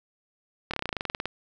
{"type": "slowing click train", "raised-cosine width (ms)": 0.3, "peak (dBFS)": -13, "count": 15, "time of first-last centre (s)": [0.71, 1.256], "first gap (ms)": 26, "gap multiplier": 1.06, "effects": []}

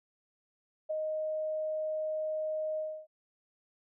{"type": "tone with ADSR envelope", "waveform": "sine", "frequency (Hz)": 622.3, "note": "D#5", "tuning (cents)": 0, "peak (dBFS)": -28, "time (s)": [0.89, 3.07], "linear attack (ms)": 19, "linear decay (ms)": 3, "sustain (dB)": -3, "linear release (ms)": 290, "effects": []}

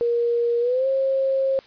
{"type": "tone with pitch glide", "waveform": "sine", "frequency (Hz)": [472.5, 536.5], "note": ["A#4", "C5"], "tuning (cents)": [23, 43], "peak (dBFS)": -18, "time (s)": [0.01, 1.59], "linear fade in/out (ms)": 0, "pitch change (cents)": 220, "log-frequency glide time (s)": [0.6, 0.87], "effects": ["white hiss -50 dBFS RMS until 1.66 s", "resampled to 11025 Hz"]}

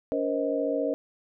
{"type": "tone cluster", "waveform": "sine", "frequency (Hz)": [284.6, 473.5, 528, 628], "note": ["C#4", "A#4", "C5", "D#5"], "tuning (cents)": [46, 27, 16, 16], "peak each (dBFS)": -30, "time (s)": [0.12, 0.94], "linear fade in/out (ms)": 0, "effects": []}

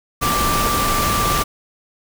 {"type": "tone in noise", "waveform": "sine", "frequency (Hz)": 1174.7, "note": "D6", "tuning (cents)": 0, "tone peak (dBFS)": -19, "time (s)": [0.21, 1.44], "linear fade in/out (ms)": 20, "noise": "pink", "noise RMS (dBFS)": -20, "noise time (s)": [0.21, 1.44], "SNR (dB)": -2, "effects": []}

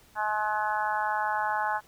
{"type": "harmonic tone", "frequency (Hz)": 212.5, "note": "G#3", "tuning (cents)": 40, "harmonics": [3, 4, 5, 6, 7, 8], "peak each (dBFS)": [-38, -28, -33, -38, -33, -37], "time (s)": [0.15, 1.81], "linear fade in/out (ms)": 50, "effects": ["pink hiss -58 dBFS RMS until 1.87 s"]}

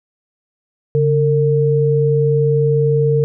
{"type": "tone pair together", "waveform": "sine", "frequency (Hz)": [141.54, 455.1], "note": ["C#3", "A#4"], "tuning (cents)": [36, -42], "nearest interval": "octave + minor sixth", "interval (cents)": 2022, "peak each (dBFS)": -14, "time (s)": [0.95, 3.24], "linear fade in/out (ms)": 0, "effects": []}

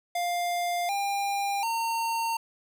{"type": "tone with pitch steps", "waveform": "square", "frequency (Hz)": [701, 800.6, 914.4], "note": ["F5", "G5", "A#5"], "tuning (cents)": [6, 36, -34], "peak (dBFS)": -27, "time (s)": [0.15, 2.37], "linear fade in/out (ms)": 5, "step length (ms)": 740, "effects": []}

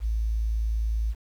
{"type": "tone", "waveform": "sine", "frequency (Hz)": 55, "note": "A1", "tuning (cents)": 0, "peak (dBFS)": -23, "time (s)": [0, 1.15], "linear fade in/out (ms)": 50, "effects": ["9-bit"]}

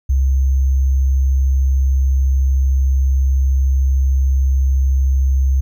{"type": "tone with sample-and-hold", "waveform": "sine", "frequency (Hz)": 66.8, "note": "C2", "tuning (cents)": 36, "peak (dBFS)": -11, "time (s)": [0.09, 5.61], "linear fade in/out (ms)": 10, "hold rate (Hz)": 6300, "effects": []}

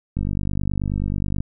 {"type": "click train", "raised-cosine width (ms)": 5, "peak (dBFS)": -12, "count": 62, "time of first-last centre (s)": [0.17, 1.405], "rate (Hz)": 49.4, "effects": []}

